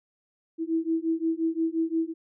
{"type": "beating tone pair", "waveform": "sine", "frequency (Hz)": [323.5, 329.2], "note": ["E4", "E4"], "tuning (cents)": [-32, -2], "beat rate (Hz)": 5.7, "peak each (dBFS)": -27, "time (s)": [0.58, 2.14], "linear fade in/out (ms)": 50, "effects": []}